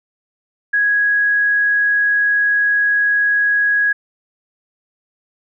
sine tone, 1661.2 Hz, G#6, in tune, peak -12 dBFS, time 0.73-3.93 s, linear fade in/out 10 ms, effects none

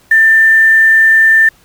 sine tone with quantisation, 1785 Hz, A6, 24 cents sharp, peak -4 dBFS, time 0.11-1.49 s, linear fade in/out 5 ms, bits 5, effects pink hiss -48 dBFS RMS until 1.64 s

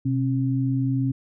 sine tone pair together, 127.28 / 269.7 Hz, C3 / C#4, -47 / -47 cents, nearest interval octave + minor second, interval 1300 cents, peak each -22 / -24 dBFS, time 0.05-1.12 s, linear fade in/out 10 ms, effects none

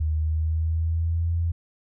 sine tone with pitch glide, 77.78 to 84.33 Hz, D#2 to E2, 0 to +40 cents, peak -21 dBFS, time 0-1.52 s, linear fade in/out 10 ms, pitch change +140 cents, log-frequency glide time 0.16-1.34 s, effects none

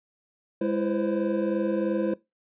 triangle tone cluster, 205.9 / 333.9 / 505 / 528 Hz, G#3 / E4 / B4 / C5, -15 / +22 / +39 / +16 cents, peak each -27 / -25 / -29 / -29 dBFS, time 0.61-2.14 s, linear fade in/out 5 ms, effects noise-tail reverb RT60 0.2 s tail -20 dB re dry + resampled to 8000 Hz

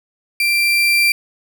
35% pulse tone with level ramp, 2359 Hz, D7, 7 cents sharp, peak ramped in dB -12 to -9 dBFS, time 0.4-1.12 s, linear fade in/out 2 ms, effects none

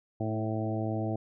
harmonic tone with a mistuned harmonic, 110 Hz, A2, in tune, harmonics 1 / 2 / 3 / 4 / 5 / 6 / 7, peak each -32 / -36 / -35 / -42 / -41 / -38 / -41 dBFS, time 0.2-1.16 s, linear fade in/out 5 ms, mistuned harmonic 3, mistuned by -16 cents, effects none

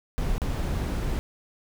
brown noise with dropouts, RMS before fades -27 dBFS, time 0.18-1.19 s, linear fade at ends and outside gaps 0 ms, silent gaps 0.381-0.418 s, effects none

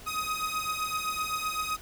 sawtooth beating tone pair, 1254 / 1261.8 Hz, D#6 / D#6, +13 / +24 cents, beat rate 7.8 Hz, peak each -29 dBFS, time 0.06-1.77 s, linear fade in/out 20 ms, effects pink hiss -48 dBFS RMS until 1.81 s

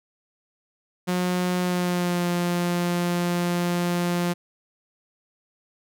sawtooth tone with pitch glide, 180 to 174.98 Hz, F#3 to F3, -47 to +4 cents, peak -18 dBFS, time 1.07-4.34 s, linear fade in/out 20 ms, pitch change -49 cents, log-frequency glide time 1.6-2.28 s, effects none

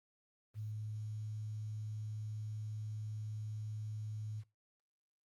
sine tone with quantisation, 107.4 Hz, A2, 41 cents flat, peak -40 dBFS, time 0.54-4.44 s, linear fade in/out 50 ms, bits 11, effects noise-tail reverb RT60 0.2 s tail -18 dB re dry + Opus 32 kbps

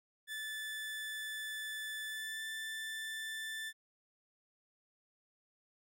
30% pulse tone with pitch glide, 1746 to 1766.3 Hz, A6 to A6, -14 to +6 cents, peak -37 dBFS, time 0.27-3.73 s, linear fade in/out 50 ms, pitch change +20 cents, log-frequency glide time 2.08-2.42 s, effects none

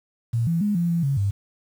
sine tone with pitch steps, 116.3 / 167.3 / 207 / 171.8 / 169.3 / 138.5 / 99.8 Hz, A#2 / E3 / G#3 / F3 / E3 / C#3 / G2, -4 / +26 / -5 / -28 / +46 / -1 / +32 cents, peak -19 dBFS, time 0.33-1.31 s, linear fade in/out 10 ms, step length 140 ms, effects 8-bit

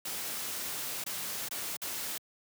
white noise with dropouts, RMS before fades -37 dBFS, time 0.05-2.18 s, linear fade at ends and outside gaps 5 ms, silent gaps 1.04-1.062 / 1.487-1.51 / 1.768-1.817 s, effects high-pass 100 Hz 12 dB/octave

